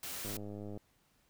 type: noise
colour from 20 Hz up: white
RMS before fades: -42 dBFS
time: 0.03-0.37 s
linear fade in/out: 2 ms
type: click train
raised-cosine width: 2 ms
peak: -32 dBFS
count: 55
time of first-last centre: 0.25-0.774 s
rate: 103 Hz
effects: pink hiss -72 dBFS RMS until 1.29 s